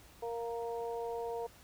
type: harmonic tone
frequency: 233.1 Hz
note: A#3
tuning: in tune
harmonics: 2 / 3 / 4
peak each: -37 / -43 / -44 dBFS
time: 0.22-1.47 s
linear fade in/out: 10 ms
effects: added 60 Hz sine -67 dBFS peak until 1.63 s + pink hiss -59 dBFS RMS until 1.63 s